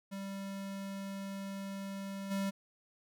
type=tone with level steps; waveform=square; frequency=196 Hz; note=G3; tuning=in tune; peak=-40 / -33 dBFS; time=0.11-2.51 s; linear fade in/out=20 ms; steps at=2.3 s; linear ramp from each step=20 ms; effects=none